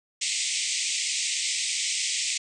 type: band-pass noise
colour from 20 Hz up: white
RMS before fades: -28 dBFS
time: 0.21-2.38 s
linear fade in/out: 10 ms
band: 2000 to 8600 Hz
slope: 96 dB/octave
effects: none